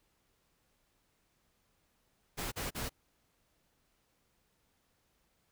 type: noise bursts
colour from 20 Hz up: pink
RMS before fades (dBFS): -38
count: 3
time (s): 2.37-2.896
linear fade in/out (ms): 20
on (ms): 150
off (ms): 38
effects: pink hiss -75 dBFS RMS until 5.51 s